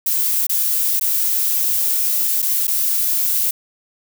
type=noise with dropouts; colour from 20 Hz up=violet; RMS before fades=-18 dBFS; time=0.06-3.51 s; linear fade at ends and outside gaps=5 ms; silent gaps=0.468-0.494 / 0.997-1.01 / 2.42-2.425 / 2.671-2.678 s; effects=none